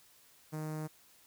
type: tone with notch filter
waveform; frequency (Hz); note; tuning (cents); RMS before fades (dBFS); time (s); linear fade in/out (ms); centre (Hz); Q
sawtooth; 155; D#3; -6; -39; 0.52-0.88; 20; 3200; 0.52
effects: white hiss -63 dBFS RMS until 1.26 s